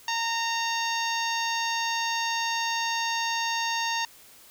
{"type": "harmonic tone", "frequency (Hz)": 920, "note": "A#5", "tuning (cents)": -23, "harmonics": [1, 2, 3, 4, 5, 6, 7], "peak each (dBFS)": [-29, -32, -34, -35, -36, -37, -37], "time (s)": [0.08, 4.05], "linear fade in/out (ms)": 2, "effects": ["white hiss -52 dBFS RMS until 4.5 s"]}